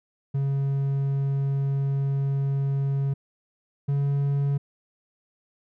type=tone pair in turn; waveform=triangle; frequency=138.1 / 140.76 Hz; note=C#3 / C#3; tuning=-6 / +27 cents; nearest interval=unison; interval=33 cents; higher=second; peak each=-20 / -19 dBFS; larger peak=second; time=0.34-3.14 / 3.88-4.58 s; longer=first; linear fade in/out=10 ms; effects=none